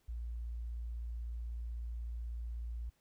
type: tone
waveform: sine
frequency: 58.1 Hz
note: A#1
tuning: 5 cents flat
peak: -38 dBFS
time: 0.08-2.9 s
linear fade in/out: 10 ms
effects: pink hiss -75 dBFS RMS until 3 s